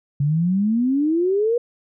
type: exponential sweep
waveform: sine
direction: up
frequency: 138.59 to 488 Hz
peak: -16 dBFS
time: 0.2-1.58 s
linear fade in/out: 5 ms
effects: none